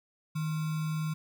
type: tone with sample-and-hold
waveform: sine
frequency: 156.9 Hz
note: D#3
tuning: 15 cents sharp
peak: -29 dBFS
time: 0.35-1.14 s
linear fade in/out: 10 ms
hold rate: 1225 Hz
effects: none